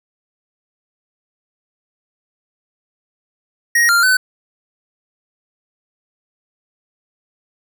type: tone with pitch steps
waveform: square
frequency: 1879 / 1393 / 1512 Hz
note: A#6 / F6 / F#6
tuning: +13 / -5 / +37 cents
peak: -11 dBFS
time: 3.75-4.17 s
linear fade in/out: 5 ms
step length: 140 ms
effects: none